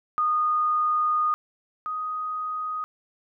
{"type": "tone pair in turn", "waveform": "sine", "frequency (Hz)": [1230, 1248.6], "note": ["D#6", "D#6"], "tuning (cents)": [-20, 6], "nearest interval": "unison", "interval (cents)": 26, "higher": "second", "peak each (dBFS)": [-20, -27], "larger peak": "first", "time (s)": [[0.18, 1.34], [1.86, 2.84]], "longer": "first", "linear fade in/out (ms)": 0, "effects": []}